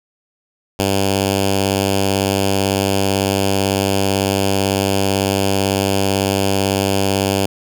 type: tone with notch filter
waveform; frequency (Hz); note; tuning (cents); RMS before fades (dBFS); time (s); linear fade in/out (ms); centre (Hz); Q
5% pulse; 98; G2; 0; -17; 0.79-7.46; 5; 1200; 0.98
effects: none